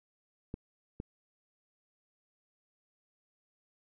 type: clicks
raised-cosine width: 3 ms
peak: -25 dBFS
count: 2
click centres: 0.541 / 1.001 s
effects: none